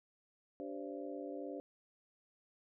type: harmonic tone with a mistuned harmonic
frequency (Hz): 96.9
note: G2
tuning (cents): -20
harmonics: 3 / 4 / 5 / 6 / 7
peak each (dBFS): -45 / -48 / -47 / -49 / -53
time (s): 0.6-1.6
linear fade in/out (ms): 0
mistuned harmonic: 5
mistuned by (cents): +120
effects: none